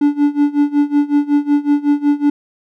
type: tone with tremolo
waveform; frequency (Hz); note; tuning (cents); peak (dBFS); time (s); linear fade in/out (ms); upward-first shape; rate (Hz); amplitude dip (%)
triangle; 290; D4; -22; -6; 0.01-2.3; 5; sine; 5.4; 90
effects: none